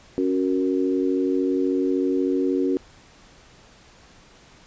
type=chord; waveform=sine; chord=F# major; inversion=second; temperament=equal; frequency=277.2 / 370 / 466.2 Hz; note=C#4 / F#4 / A#4; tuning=0 / 0 / 0 cents; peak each=-22 / -23 / -28 dBFS; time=0.18-2.77 s; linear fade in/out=0 ms; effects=pink hiss -51 dBFS RMS until 4.66 s + resampled to 16000 Hz